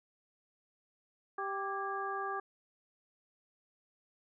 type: harmonic tone with a mistuned harmonic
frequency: 392 Hz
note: G4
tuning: in tune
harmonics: 1 / 2 / 3 / 4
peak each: -41 / -40 / -38 / -43 dBFS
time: 1.38-2.4 s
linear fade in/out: 5 ms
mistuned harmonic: 4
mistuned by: +75 cents
effects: none